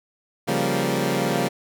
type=chord; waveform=15% pulse; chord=G half-diminished seventh; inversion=second; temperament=equal; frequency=138.59 / 174.61 / 196 / 233.1 Hz; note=Db3 / F3 / G3 / Bb3; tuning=0 / 0 / 0 / 0 cents; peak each=-20 dBFS; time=0.47-1.49 s; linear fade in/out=20 ms; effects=none